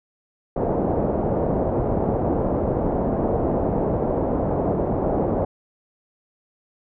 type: low-pass noise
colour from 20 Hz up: white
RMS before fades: -22 dBFS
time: 0.56-5.45 s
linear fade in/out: 5 ms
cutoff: 660 Hz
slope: 24 dB/octave
effects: none